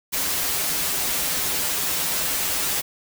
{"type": "noise with comb filter", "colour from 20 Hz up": "white", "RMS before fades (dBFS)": -24, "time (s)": [0.12, 2.82], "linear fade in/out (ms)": 20, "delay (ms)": 8.9, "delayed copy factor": -0.7, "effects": []}